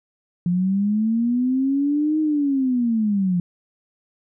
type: linear two-way sweep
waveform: sine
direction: up then down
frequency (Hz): 172.4 to 312.9 to 172.4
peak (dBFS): -17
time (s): 0.46-3.4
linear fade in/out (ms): 2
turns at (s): 2.2
effects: none